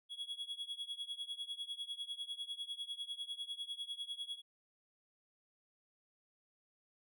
triangle tone with tremolo, 3343 Hz, G#7, 11 cents sharp, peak -36 dBFS, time 0.09-4.42 s, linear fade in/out 50 ms, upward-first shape triangle, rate 10 Hz, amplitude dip 95%, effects none

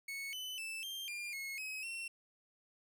40% pulse tone with pitch steps, 2209 / 3017 / 2643 / 3172 / 2402 / 2174 / 2546 / 2715 Hz, C#7 / F#7 / E7 / G7 / D7 / C#7 / D#7 / F7, -7 / +33 / +4 / +20 / +38 / -34 / +39 / -50 cents, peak -40 dBFS, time 0.08-2.08 s, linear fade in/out 5 ms, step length 250 ms, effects none

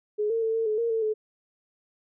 sine tone with pitch steps, 420.7 / 455.4 / 446.4 / 452.1 / 428.7 / 464.5 / 448 / 431.2 Hz, G#4 / A#4 / A4 / A4 / A4 / A#4 / A4 / A4, +22 / -40 / +25 / +47 / -45 / -6 / +31 / -35 cents, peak -23 dBFS, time 0.18-1.14 s, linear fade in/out 20 ms, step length 120 ms, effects none

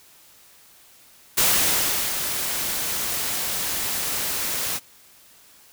white noise with ADSR envelope, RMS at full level -18 dBFS, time 1.37-4.8 s, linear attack 13 ms, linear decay 730 ms, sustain -8 dB, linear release 42 ms, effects white hiss -52 dBFS RMS until 5.72 s

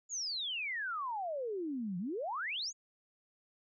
sine exponential two-way sweep, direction down then up, 7040 to 170 to 7040 Hz, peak -35 dBFS, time 0.09-2.73 s, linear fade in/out 50 ms, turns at 1.98 s, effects none

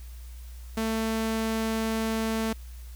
sawtooth tone, 222.6 Hz, A3, 20 cents sharp, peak -22 dBFS, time 0.77-2.53 s, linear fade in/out 5 ms, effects added 60 Hz sine -39 dBFS peak until 2.95 s + white hiss -55 dBFS RMS until 2.95 s

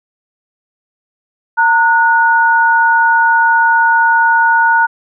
sine tone pair together, 915 / 1459.2 Hz, A#5 / F#6, -32 / -24 cents, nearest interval minor sixth, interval 808 cents, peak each -10 dBFS, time 1.57-4.87 s, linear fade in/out 20 ms, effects none

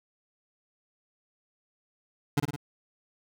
25% pulse tone with echo, 143.9 Hz, D3, 35 cents flat, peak -18 dBFS, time 2.37-2.4 s, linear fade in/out 5 ms, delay 54 ms, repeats 3, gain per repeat -4 dB, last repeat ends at 2.562 s, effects none

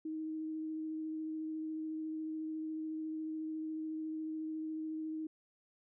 sine tone with vibrato, 314.5 Hz, D#4, 19 cents sharp, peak -37 dBFS, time 0.05-5.27 s, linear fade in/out 5 ms, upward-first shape sine, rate 14 Hz, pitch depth 11 cents each way, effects none

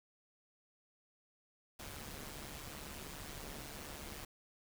pink noise with amplitude modulation, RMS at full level -45 dBFS, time 1.79-4.25 s, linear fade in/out 5 ms, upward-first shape sine, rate 145 Hz, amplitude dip 65%, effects none

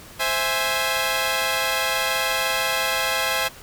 10% pulse chord, C augmented, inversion none, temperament equal, 523.3 / 659.3 / 830.6 Hz, C5 / E5 / G#5, 0 / 0 / 0 cents, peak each -17 dBFS, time 0.19-3.49 s, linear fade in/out 20 ms, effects pink hiss -43 dBFS RMS until 3.62 s

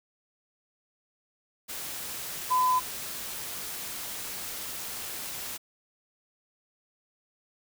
sine tone in noise, 1010 Hz, B5, 39 cents sharp, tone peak -21 dBFS, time 2.5-2.8 s, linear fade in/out 20 ms, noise white, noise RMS -37 dBFS, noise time 1.68-5.58 s, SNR +13 dB, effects none

